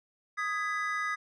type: chord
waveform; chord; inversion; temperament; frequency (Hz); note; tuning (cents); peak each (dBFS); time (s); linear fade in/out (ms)
triangle; G# minor; second; just; 1245.9 / 1661.2 / 1993.5; D#6 / G#6 / B6; +2 / 0 / +16; -31 / -34 / -33; 0.37-1.16; 20
effects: resampled to 22050 Hz